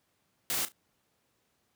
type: noise with echo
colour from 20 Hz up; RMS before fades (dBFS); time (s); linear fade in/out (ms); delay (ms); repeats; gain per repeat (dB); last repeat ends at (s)
white; -31; 0.5-0.65; 0; 35; 2; -14; 0.72
effects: pink hiss -74 dBFS RMS until 1.75 s + high-pass 100 Hz 12 dB/octave